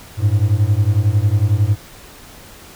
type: beating tone pair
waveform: triangle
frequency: 98 / 109 Hz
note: G2 / A2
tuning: 0 / -16 cents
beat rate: 11 Hz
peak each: -13 dBFS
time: 0.17-1.77 s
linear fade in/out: 50 ms
effects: pink hiss -40 dBFS RMS until 2.75 s